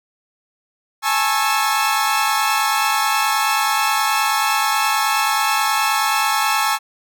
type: chord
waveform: sawtooth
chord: A major seventh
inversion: third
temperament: equal with one note detuned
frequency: 830.6 / 880 / 1094.1 / 1318.5 Hz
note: G#5 / A5 / C#6 / E6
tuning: 0 / 0 / -23 / 0 cents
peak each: -18 dBFS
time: 1.02-6.79 s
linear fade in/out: 50 ms
effects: none